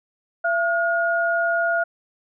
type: tone pair together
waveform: sine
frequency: 676 / 1432.4 Hz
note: E5 / F6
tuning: +43 / +43 cents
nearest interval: octave + minor second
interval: 1300 cents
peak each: -21 / -21 dBFS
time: 0.44-1.84 s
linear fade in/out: 10 ms
effects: none